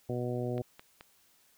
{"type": "harmonic tone", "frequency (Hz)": 122.9, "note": "B2", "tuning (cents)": -8, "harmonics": [1, 2, 3, 4, 5, 6], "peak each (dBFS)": [-35, -38, -37, -39, -41, -46], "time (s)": [0.09, 0.62], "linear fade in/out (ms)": 5}
{"type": "click train", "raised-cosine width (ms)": 0.3, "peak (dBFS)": -31, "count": 3, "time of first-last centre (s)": [0.58, 1.009], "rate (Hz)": 4.66}
{"effects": ["white hiss -66 dBFS RMS until 1.57 s"]}